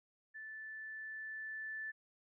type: tone with level ramp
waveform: sine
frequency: 1754 Hz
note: A6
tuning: 6 cents flat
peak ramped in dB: -46 to -40 dBFS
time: 0.34-1.92 s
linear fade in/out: 20 ms
effects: none